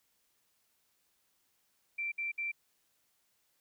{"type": "tone bursts", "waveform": "sine", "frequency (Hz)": 2349, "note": "D7", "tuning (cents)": 0, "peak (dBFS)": -33, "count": 3, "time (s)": [1.98, 2.518], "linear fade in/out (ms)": 10, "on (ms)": 140, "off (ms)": 59, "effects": ["white hiss -75 dBFS RMS until 3.6 s"]}